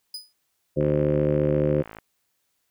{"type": "tone with exponential decay", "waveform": "40% pulse", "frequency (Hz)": 4978, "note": "D#8", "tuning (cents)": 0, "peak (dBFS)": -28, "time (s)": [0.14, 0.33], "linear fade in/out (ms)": 5, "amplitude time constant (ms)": 40}
{"type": "harmonic tone", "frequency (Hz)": 74.4, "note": "D2", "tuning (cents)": 23, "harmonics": [1, 2, 3, 4, 5, 6, 7, 8], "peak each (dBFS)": [-35, -24, -32, -28, -26, -33, -24, -36], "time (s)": [0.76, 1.83], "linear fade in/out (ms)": 20}
{"type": "click train", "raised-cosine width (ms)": 0.5, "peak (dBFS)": -24, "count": 65, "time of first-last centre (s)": [0.81, 1.986], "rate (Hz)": 54.4}
{"effects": ["white hiss -73 dBFS RMS until 2.7 s"]}